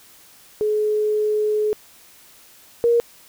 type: tone pair in turn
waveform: sine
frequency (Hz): 424.9 / 470.8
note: G#4 / A#4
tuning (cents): +40 / +17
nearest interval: major second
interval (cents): 177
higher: second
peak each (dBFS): -17 / -13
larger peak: second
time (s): 0.61-1.73 / 2.84-3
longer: first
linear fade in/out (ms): 0
effects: white hiss -49 dBFS RMS until 3.28 s